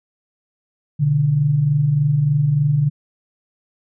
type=tone pair together; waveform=sine; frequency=123.47 / 146.83 Hz; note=B2 / D3; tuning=0 / 0 cents; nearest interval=minor third; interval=300 cents; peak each=-22 / -14 dBFS; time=0.99-2.9 s; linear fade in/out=20 ms; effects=none